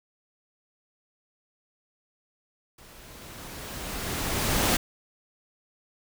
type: noise with level ramp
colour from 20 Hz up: pink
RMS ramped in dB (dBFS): -51 to -22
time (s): 2.78-4.77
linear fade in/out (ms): 5
effects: none